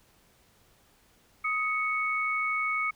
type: tone pair together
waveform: sine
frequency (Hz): 1256.9 / 2217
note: D#6 / C#7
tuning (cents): +17 / 0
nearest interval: minor seventh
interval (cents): 983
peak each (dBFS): -30 / -28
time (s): 1.44-2.91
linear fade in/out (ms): 10
effects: pink hiss -63 dBFS RMS until 2.95 s